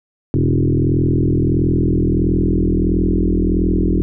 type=tone with frequency modulation; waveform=sine; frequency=103.83 Hz; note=G#2; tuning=in tune; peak=-12 dBFS; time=0.34-4.02 s; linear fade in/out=0 ms; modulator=41.5 Hz; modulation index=6.3; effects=none